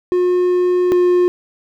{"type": "tone pair in turn", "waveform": "triangle", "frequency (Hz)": [359.7, 357.2], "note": ["F#4", "F4"], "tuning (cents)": [-49, 39], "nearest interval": "unison", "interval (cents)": 12, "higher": "first", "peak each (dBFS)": [-10, -8], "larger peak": "second", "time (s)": [[0.12, 0.92], [0.92, 1.28]], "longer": "first", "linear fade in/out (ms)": 0, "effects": []}